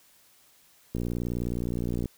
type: click train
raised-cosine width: 3 ms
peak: -18 dBFS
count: 67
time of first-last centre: 0.95-2.057 s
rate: 59.6 Hz
effects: white hiss -60 dBFS RMS until 2.17 s